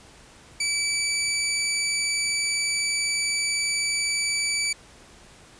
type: tone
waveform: 15% pulse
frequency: 2306 Hz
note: D7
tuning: 32 cents flat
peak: -16 dBFS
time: 0.6-4.73 s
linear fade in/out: 5 ms
effects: pink hiss -50 dBFS RMS until 5.59 s + resampled to 22050 Hz